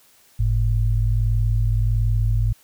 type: tone pair together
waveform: sine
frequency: 47.95 / 109.4 Hz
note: G1 / A2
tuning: -37 / -9 cents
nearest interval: octave + major second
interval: 1428 cents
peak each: -19 dBFS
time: 0.39-2.53 s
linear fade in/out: 10 ms
effects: white hiss -55 dBFS RMS until 2.63 s